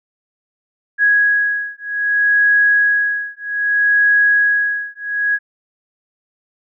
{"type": "beating tone pair", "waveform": "sine", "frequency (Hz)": [1661.2, 1661.83], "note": ["G#6", "G#6"], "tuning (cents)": [0, 1], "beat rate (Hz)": 0.63, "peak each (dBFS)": -15, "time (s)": [0.98, 5.39], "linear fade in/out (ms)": 50, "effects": []}